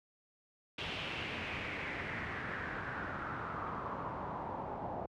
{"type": "noise with low-pass filter sweep", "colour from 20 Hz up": "pink", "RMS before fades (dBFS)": -40, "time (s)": [0.78, 5.06], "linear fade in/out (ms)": 5, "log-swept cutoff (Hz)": [3100, 780], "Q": 3.4, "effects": ["high-pass 80 Hz 12 dB/octave"]}